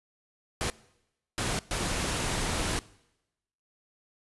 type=noise bursts at uneven times; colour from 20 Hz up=pink; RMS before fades=-30 dBFS; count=3; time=0.61-0.7 / 1.38-1.59 / 1.71-2.79 s; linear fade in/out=0 ms; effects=noise-tail reverb RT60 0.9 s tail -21 dB re dry + resampled to 24000 Hz